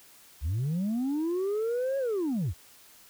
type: linear two-way sweep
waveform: sine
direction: up then down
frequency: 63.4 to 554.4 to 63.4 Hz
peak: -24 dBFS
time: 0.41-2.54 s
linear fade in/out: 50 ms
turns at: 1.98 s
effects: tanh soft clip ceiling -25 dBFS + white hiss -55 dBFS RMS until 3.09 s